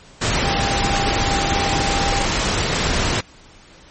sine tone in noise, 795 Hz, G5, 24 cents sharp, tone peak -23 dBFS, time 0.44-2.25 s, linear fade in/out 10 ms, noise pink, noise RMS -19 dBFS, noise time 0.21-3.21 s, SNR -7 dB, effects pink hiss -46 dBFS RMS until 3.9 s + MP3 32 kbps

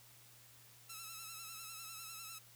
5% pulse tone with vibrato, 1318.5 Hz, E6, in tune, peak -36 dBFS, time 0.89-2.39 s, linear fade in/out 10 ms, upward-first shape sine, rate 10 Hz, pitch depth 49 cents each way, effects added 119 Hz sine -67 dBFS peak until 2.55 s + white hiss -62 dBFS RMS until 2.55 s

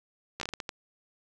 slowing click train, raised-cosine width 0.2 ms, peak -17 dBFS, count 8, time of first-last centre 0.4-0.692 s, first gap 13 ms, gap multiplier 1.38, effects none

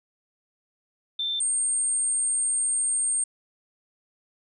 sine tone pair in turn, 3561 / 8613 Hz, A7 / C9, +20 / +49 cents, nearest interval octave + minor third, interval 1529 cents, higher second, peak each -25 / -22 dBFS, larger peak second, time 1.19-1.4 / 1.4-3.24 s, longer second, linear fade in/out 5 ms, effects none

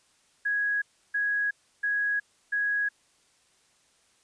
sine tone bursts, 1661.2 Hz, G#6, in tune, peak -24 dBFS, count 4, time 0.45-2.89 s, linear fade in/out 10 ms, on 370 ms, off 320 ms, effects white hiss -65 dBFS RMS until 4.23 s + resampled to 22050 Hz

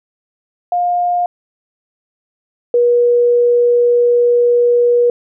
sine tone pair in turn, 708 / 481.5 Hz, F5 / B4, +23 / -44 cents, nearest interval perfect fifth, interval 667 cents, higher first, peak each -12 / -8 dBFS, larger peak second, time 0.72-1.26 / 2.74-5.1 s, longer second, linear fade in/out 2 ms, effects none

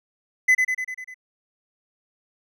triangle tone with echo, 2018 Hz, B6, 37 cents sharp, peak -11 dBFS, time 0.48-0.55 s, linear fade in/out 10 ms, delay 99 ms, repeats 6, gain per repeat -4 dB, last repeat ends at 1.144 s, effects none

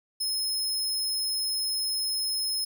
sawtooth tone, 5170 Hz, E8, 34 cents flat, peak -24 dBFS, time 0.2-2.65 s, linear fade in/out 10 ms, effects 11-bit

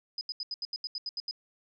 sine tone bursts, 5000 Hz, D#8, 8 cents sharp, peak -32 dBFS, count 11, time 0.18-1.311 s, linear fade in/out 2 ms, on 31 ms, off 79 ms, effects none

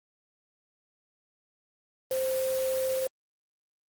sine tone in noise, 523.3 Hz, C5, in tune, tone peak -26 dBFS, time 2.11-3.07 s, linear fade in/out 2 ms, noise white, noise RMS -38 dBFS, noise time 2.11-3.07 s, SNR +9 dB, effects Opus 24 kbps

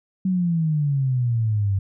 sine exponential sweep, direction down, 190.6 to 95.5 Hz, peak -18 dBFS, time 0.25-1.79 s, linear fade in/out 5 ms, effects none

